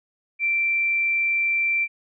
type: tone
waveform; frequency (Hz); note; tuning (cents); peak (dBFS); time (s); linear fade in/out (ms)
sine; 2349; D7; 0; -19; 0.39-1.88; 50
effects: none